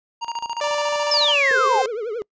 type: tone with tremolo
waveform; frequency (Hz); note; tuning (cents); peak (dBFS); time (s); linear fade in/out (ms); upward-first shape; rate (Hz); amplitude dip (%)
square; 936; A#5; +7; -24; 0.21-1.36; 20; square; 14; 80
type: tone with pitch glide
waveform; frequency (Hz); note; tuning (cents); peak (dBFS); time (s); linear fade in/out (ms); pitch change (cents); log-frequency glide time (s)
sawtooth; 587.3 to 523.2; D5 to C5; 0 to 0; -17; 0.61-1.86; 2; -200; 1.31-1.56
type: exponential sweep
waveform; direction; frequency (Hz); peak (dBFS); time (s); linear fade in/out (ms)
sine; down; 5430 to 740; -16; 1.11-1.82; 5
type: tone with vibrato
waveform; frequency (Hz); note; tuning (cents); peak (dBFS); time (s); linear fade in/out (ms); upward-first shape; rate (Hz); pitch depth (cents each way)
triangle; 448.8; A4; +34; -22; 1.51-2.22; 0; triangle; 11; 190
effects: noise-tail reverb RT60 0.1 s tail -26 dB re dry + resampled to 16000 Hz